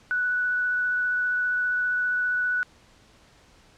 sine tone with vibrato, 1480 Hz, F#6, in tune, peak -22 dBFS, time 0.11-2.63 s, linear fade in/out 0 ms, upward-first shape sine, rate 15 Hz, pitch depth 9 cents each way, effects pink hiss -56 dBFS RMS until 3.77 s + low-pass 7000 Hz 12 dB/octave

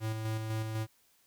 square tone with tremolo, 110.1 Hz, A2, 2 cents sharp, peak -32 dBFS, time 0-0.87 s, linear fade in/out 50 ms, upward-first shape square, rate 4 Hz, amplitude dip 35%, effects white hiss -68 dBFS RMS until 1.26 s

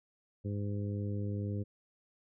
harmonic tone, 102 Hz, G#2, 31 cents flat, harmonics 1 / 2 / 3 / 4 / 5, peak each -34 / -40 / -44 / -46 / -48 dBFS, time 0.44-1.64 s, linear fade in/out 20 ms, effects none

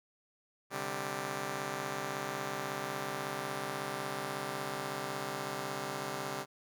5% pulse chord, C suspended second, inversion none, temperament just, 130.81 / 147.16 / 196.22 Hz, C3 / D3 / G3, 0 / +4 / +2 cents, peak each -30 dBFS, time 0.7-6.46 s, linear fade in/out 50 ms, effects none

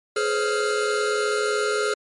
square tone cluster, 421.8 / 505 / 545 / 1387 Hz, G#4 / B4 / C#5 / F6, +27 / +39 / -29 / -12 cents, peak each -24 / -31 / -32 / -27 dBFS, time 0.16-1.94 s, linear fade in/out 5 ms, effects MP3 48 kbps

